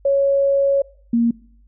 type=tone pair in turn; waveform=sine; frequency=554.4 / 233.6 Hz; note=C#5 / A#3; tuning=0 / +4 cents; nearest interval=octave + minor third; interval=1496 cents; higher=first; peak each=-13 dBFS; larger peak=neither; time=0.05-0.82 / 1.13-1.31 s; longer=first; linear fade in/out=5 ms; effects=noise-tail reverb RT60 0.6 s tail -23 dB re dry + added 50 Hz sine -48 dBFS peak until 1.67 s